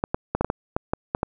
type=clicks; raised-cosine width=1 ms; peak=-8 dBFS; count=10; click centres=0.039 / 0.145 / 0.35 / 0.41 / 0.446 / 0.501 / 0.765 / 0.935 / 1.149 / 1.231 s; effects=none